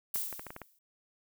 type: noise with exponential decay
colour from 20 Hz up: violet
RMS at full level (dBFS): -31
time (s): 0.14-0.79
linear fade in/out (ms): 5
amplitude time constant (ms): 140
type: clicks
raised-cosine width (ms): 0.5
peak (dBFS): -27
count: 7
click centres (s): 0.159 / 0.327 / 0.395 / 0.467 / 0.505 / 0.564 / 0.617
effects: none